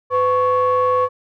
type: ring-modulated tone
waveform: triangle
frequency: 301.8 Hz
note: D4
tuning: 47 cents sharp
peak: -8 dBFS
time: 0.1-1.09 s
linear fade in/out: 50 ms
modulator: 806 Hz
effects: tanh soft clip ceiling -6 dBFS